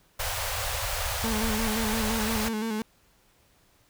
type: band-stop noise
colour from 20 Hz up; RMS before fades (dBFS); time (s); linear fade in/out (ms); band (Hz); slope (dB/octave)
pink; -30; 0.19-2.49; 10; 110 to 510; 48
type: tone with vibrato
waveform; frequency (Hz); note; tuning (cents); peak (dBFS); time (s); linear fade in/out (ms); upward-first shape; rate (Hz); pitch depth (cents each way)
35% pulse; 220; A3; 0; -26; 1.24-2.82; 0; square; 5.8; 47
effects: pink hiss -63 dBFS RMS until 3.89 s